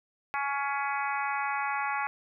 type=harmonic tone with a mistuned harmonic; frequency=279.7 Hz; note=C#4; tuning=16 cents sharp; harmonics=3 / 4 / 5 / 6 / 7 / 8 / 9; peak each=-32 / -34 / -36 / -38 / -39 / -40 / -41 dBFS; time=0.34-2.07 s; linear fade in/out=0 ms; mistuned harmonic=7; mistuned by=+31 cents; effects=none